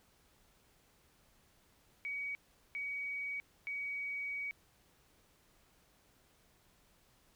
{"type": "tone bursts at uneven times", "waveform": "sine", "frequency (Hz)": 2260, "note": "C#7", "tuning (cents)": 33, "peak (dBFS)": -37, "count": 3, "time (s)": [[2.05, 2.35], [2.75, 3.4], [3.67, 4.51]], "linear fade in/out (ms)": 0, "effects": ["pink hiss -69 dBFS RMS until 7.35 s"]}